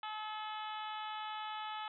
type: harmonic tone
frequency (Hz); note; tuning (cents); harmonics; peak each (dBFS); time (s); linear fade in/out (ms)
429.6; A4; -41; 2 / 3 / 4 / 5 / 6 / 7 / 8 / 9; -42 / -45 / -52 / -55 / -54 / -51 / -52 / -59; 0.03-1.88; 2
effects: none